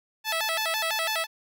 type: tone with vibrato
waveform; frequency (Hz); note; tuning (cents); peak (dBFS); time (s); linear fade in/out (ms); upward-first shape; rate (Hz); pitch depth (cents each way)
10% pulse; 755; F#5; +35; -17; 0.24-1.27; 50; square; 6; 250
effects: none